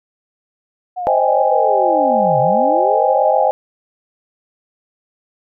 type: linear two-way sweep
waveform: sine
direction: down then up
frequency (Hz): 740 to 127.4 to 740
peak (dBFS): -20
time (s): 0.96-3.49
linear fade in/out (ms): 20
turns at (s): 2.4
type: chord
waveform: sine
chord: Ab major seventh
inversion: first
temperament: equal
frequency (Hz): 523.3 / 622.3 / 784 / 830.6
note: C5 / Eb5 / G5 / Ab5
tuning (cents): 0 / 0 / 0 / 0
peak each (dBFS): -17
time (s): 1.07-3.51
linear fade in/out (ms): 0
effects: none